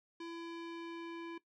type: tone with low-pass filter sweep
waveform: square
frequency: 335.5 Hz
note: E4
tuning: 31 cents sharp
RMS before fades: -45 dBFS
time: 0.2-1.38 s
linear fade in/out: 5 ms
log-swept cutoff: 4200 to 2700 Hz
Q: 1.4
effects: noise-tail reverb RT60 0.1 s tail -17 dB re dry